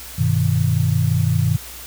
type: chord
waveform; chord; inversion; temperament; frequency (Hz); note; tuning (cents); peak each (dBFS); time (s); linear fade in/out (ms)
sine; G augmented; none; equal; 98 / 123.47 / 155.56; G2 / B2 / D#3; 0 / 0 / 0; -19; 0.18-1.57; 10
effects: added 60 Hz sine -41 dBFS peak until 1.86 s + white hiss -36 dBFS RMS until 1.86 s